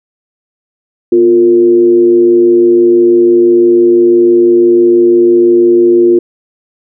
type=tone with frequency modulation; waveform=sine; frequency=352.1 Hz; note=F4; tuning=14 cents sharp; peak=-3 dBFS; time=1.12-6.19 s; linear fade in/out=5 ms; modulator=106 Hz; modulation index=0.42; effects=none